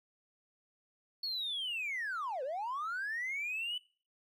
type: linear two-way sweep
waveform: triangle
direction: down then up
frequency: 4435 to 492.8 to 3004 Hz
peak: -32 dBFS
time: 1.23-3.78 s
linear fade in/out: 5 ms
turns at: 2.43 s
effects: noise-tail reverb RT60 0.4 s tail -23 dB re dry + tanh soft clip ceiling -31 dBFS